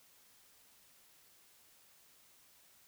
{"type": "silence", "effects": ["white hiss -65 dBFS RMS until 2.87 s"]}